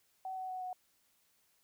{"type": "tone with pitch steps", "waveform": "sine", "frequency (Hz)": [756, 749, 742.2, 735.3], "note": ["F#5", "F#5", "F#5", "F#5"], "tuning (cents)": [37, 21, 5, -11], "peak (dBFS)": -38, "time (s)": [0.25, 0.73], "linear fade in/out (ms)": 2, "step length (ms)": 120, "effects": ["white hiss -73 dBFS RMS until 1.63 s"]}